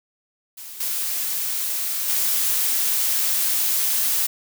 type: noise with level steps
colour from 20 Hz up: blue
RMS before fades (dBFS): -37 / -25 / -21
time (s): 0.57-4.27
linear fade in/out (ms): 10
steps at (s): 0.8 / 2.08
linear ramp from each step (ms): 5
effects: none